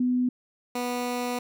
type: tone pair in turn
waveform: sine / 15% pulse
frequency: 249.5 / 245.4 Hz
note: B3 / B3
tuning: +18 / -11 cents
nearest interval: unison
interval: 29 cents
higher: first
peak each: -21 dBFS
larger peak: neither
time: 0-0.29 / 0.75-1.39 s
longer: second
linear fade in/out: 5 ms
effects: none